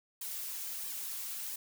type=noise with flanger; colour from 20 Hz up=blue; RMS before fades=-40 dBFS; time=0.21-1.56 s; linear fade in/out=5 ms; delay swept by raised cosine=1.4 to 6.2 ms; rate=1.5 Hz; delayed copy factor=-0.8; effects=none